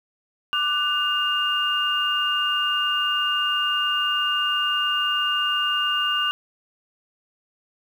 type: tone cluster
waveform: sine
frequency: 1181 / 1490 / 2817 Hz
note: D6 / F#6 / F7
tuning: +9 / +12 / +14 cents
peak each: -26 / -27 / -22 dBFS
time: 0.53-6.31 s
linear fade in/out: 0 ms
effects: 8-bit